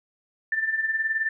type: tone with tremolo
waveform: sine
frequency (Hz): 1777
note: A6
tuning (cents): +17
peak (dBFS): -20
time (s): 0.52-1.29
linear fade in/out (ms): 2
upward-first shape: sine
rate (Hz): 19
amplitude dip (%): 65
effects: none